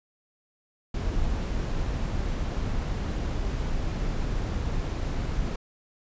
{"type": "noise", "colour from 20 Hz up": "brown", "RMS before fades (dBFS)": -28, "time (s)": [0.94, 5.56], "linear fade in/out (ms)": 5, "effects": ["resampled to 16000 Hz"]}